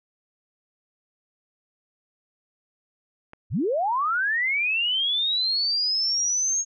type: click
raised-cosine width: 0.5 ms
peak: -27 dBFS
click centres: 3.334 s
type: linear sweep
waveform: sine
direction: up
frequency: 64.5 to 6590 Hz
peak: -21 dBFS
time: 3.5-6.65 s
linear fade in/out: 50 ms
effects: none